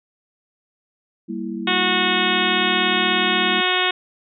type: chord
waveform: sine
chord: E diminished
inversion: first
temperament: equal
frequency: 196 / 233.1 / 329.6 Hz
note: G3 / Bb3 / E4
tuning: 0 / 0 / 0 cents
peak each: -29 dBFS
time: 1.28-3.62 s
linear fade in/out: 20 ms
type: harmonic tone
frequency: 365.9 Hz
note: F#4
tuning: 19 cents flat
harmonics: 1 / 2 / 3 / 4 / 5 / 6 / 7 / 8 / 9 / 10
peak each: -26 / -26 / -26 / -26 / -26 / -26 / -26 / -26 / -26 / -26 dBFS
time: 1.67-3.91 s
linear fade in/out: 5 ms
effects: none